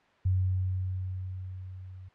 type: tone with level ramp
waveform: sine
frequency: 93 Hz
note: F#2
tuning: 9 cents sharp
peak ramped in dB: -22 to -43 dBFS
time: 0.25-2.09 s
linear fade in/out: 10 ms
effects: white hiss -62 dBFS RMS until 2.14 s + low-pass 2000 Hz 12 dB/octave